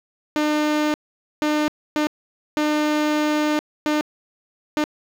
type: tone bursts at uneven times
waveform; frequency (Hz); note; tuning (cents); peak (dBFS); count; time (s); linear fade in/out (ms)
sawtooth; 301.7; D4; +47; -14; 6; 0.36-0.94 / 1.42-1.68 / 1.96-2.07 / 2.57-3.59 / 3.86-4.01 / 4.77-4.84; 0
effects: low-pass 5000 Hz 12 dB/octave + 7-bit